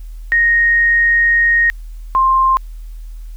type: tone pair in turn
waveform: sine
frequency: 1864.7 / 1054.4 Hz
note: A#6 / C6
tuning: 0 / +13 cents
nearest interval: minor seventh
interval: 987 cents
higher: first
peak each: -9 dBFS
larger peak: neither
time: 0.32-1.7 / 2.15-2.57 s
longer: first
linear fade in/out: 0 ms
effects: added 40 Hz sine -27 dBFS peak until 3.36 s + white hiss -54 dBFS RMS until 3.36 s